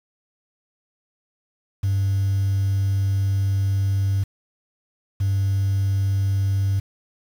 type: tone pair in turn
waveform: sine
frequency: 98 / 98 Hz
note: G2 / G2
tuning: 0 / 0 cents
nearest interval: unison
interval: 0 cents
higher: neither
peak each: -16 dBFS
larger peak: neither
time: 1.83-4.24 / 5.2-6.8 s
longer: first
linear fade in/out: 10 ms
effects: tanh soft clip ceiling -16 dBFS + 7-bit